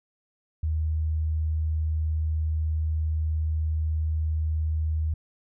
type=tone; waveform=sine; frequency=78.4 Hz; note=D#2; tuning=14 cents sharp; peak=-23 dBFS; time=0.63-5.14 s; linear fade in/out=5 ms; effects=none